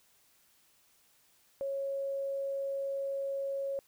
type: tone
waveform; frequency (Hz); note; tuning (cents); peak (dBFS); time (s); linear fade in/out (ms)
sine; 550; C#5; -14; -32; 1.61-3.79; 0
effects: white hiss -67 dBFS RMS until 3.87 s